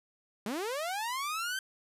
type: linear sweep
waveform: sawtooth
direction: up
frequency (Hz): 192.5 to 1572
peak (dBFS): -29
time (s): 0.46-1.59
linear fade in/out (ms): 2
effects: resampled to 32000 Hz